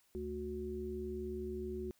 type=harmonic tone; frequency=73.42 Hz; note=D2; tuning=in tune; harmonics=1 / 3 / 5; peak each=-45 / -45 / -40 dBFS; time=0.15-1.91 s; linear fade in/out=0 ms; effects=white hiss -72 dBFS RMS until 1.99 s